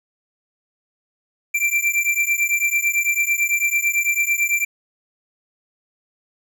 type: beating tone pair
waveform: square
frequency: 2349 / 2358 Hz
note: D7 / D7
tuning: 0 / +6 cents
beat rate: 9 Hz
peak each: -21 dBFS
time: 1.54-4.65 s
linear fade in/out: 10 ms
effects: none